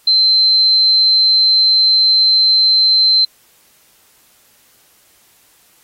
sine tone, 4100 Hz, C8, 36 cents flat, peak -8 dBFS, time 0.07-3.25 s, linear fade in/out 5 ms, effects white hiss -52 dBFS RMS until 5.83 s + AAC 48 kbps

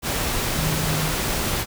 sine tone in noise, 155.56 Hz, D#3, in tune, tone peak -25 dBFS, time 0.54-1.14 s, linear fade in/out 50 ms, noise pink, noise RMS -24 dBFS, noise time 0.02-1.66 s, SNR -4 dB, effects none

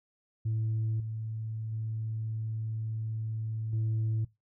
sine tone with level steps, 110.6 Hz, A2, 9 cents sharp, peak -26 / -33 / -31 / -25 dBFS, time 0.45-4.25 s, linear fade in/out 10 ms, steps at 1 / 1.72 / 3.73 s, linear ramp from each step 2 ms, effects noise-tail reverb RT60 0.2 s tail -20 dB re dry + tanh soft clip ceiling -25 dBFS

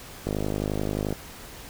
click train, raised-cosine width 2 ms, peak -14 dBFS, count 45, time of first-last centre 0.27-1.126 s, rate 51.4 Hz, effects pink hiss -43 dBFS RMS until 1.69 s

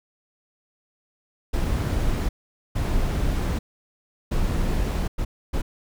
brown noise bursts at uneven times, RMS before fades -23 dBFS, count 5, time 1.53-2.29 / 2.75-3.59 / 4.31-5.08 / 5.18-5.25 / 5.53-5.62 s, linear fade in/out 10 ms, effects none

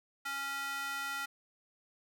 square tone with high-pass filter, 277.2 Hz, C#4, in tune, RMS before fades -38 dBFS, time 0.25-1.26 s, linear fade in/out 10 ms, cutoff 1400 Hz, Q 2.3, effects none

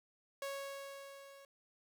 sawtooth tone with level ramp, 553 Hz, C#5, 4 cents flat, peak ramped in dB -35 to -52 dBFS, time 0.42-1.45 s, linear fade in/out 2 ms, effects 12-bit

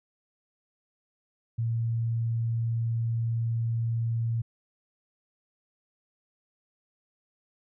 sine tone, 115.2 Hz, A#2, 20 cents flat, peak -25 dBFS, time 1.58-4.42 s, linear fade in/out 10 ms, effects none

